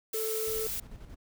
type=noise; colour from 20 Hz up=blue; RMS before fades=-35 dBFS; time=0.13-0.8 s; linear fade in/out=5 ms
type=tone; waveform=triangle; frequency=440 Hz; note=A4; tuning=in tune; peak=-30 dBFS; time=0.14-0.67 s; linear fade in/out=2 ms
type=noise with tremolo; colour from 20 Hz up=brown; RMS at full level=-45 dBFS; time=0.46-1.16 s; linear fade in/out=20 ms; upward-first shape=square; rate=11 Hz; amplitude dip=45%
effects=none